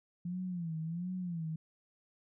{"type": "tone with vibrato", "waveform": "sine", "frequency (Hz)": 171.3, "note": "F3", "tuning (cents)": -33, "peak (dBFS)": -35, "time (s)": [0.25, 1.56], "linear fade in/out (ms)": 5, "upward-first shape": "sine", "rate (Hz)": 1.4, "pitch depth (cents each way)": 130, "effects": []}